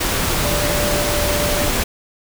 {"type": "tone in noise", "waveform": "sine", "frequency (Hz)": 587.3, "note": "D5", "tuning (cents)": 0, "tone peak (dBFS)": -22, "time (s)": [0.44, 1.69], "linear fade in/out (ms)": 10, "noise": "pink", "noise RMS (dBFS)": -19, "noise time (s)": [0, 1.84], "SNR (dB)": -6, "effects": []}